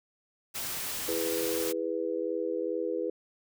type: noise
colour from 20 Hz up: white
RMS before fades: -35 dBFS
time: 0.54-1.73 s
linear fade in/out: 20 ms
type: chord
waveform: sine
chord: E major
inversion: none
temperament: just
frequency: 329.6 / 412 / 494.4 Hz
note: E4 / G#4 / B4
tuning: 0 / -14 / +2 cents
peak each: -34 / -34 / -32 dBFS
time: 1.08-3.1 s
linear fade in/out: 5 ms
effects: none